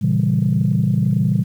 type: chord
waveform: sine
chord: A# diminished seventh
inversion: none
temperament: equal with one note detuned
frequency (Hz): 116.54 / 138.11 / 164.81 / 196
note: A#2 / C#3 / E3 / G3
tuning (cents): 0 / -6 / 0 / 0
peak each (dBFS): -19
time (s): 0.01-1.44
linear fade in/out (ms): 20
effects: tanh soft clip ceiling -6 dBFS + 8-bit